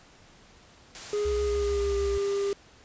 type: noise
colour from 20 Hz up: white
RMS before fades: -40 dBFS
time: 0.95-2.53 s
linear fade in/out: 0 ms
type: tone with pitch glide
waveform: triangle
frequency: 415.3 to 399.5 Hz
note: G#4 to G4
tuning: 0 to +33 cents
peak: -23 dBFS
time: 1.13-2.53 s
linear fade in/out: 2 ms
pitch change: -67 cents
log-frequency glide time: 1.39-1.96 s
type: tone with vibrato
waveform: sine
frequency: 64.9 Hz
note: C2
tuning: 13 cents flat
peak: -31 dBFS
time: 1.25-2.18 s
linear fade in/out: 5 ms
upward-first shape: sine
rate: 6.7 Hz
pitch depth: 160 cents each way
effects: pink hiss -55 dBFS RMS until 2.84 s + resampled to 16000 Hz